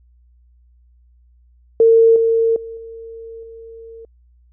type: tone with level steps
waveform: sine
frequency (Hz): 454.7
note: A#4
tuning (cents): -43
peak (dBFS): -7 / -12 / -28 / -31 / -34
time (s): 1.8-4.05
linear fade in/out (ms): 2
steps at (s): 2.16 / 2.56 / 2.77 / 3.43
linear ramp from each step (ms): 2
effects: added 60 Hz sine -49 dBFS peak until 4.52 s